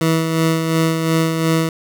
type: tone with tremolo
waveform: 20% pulse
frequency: 162.2 Hz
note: E3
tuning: 28 cents flat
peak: -8 dBFS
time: 0.01-1.69 s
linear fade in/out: 2 ms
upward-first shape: sine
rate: 2.8 Hz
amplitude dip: 45%
effects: none